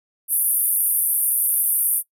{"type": "band-pass noise", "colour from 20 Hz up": "white", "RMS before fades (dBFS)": -20, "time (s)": [0.28, 2.03], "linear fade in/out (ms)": 50, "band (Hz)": [9300, 14000], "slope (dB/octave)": 96, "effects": ["noise-tail reverb RT60 0.1 s tail -21 dB re dry"]}